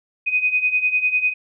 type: beating tone pair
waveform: sine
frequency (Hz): 2492 / 2502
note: D#7 / D#7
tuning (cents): +2 / +9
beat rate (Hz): 10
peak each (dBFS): -22 / -18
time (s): 0.26-1.34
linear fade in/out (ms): 20
effects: none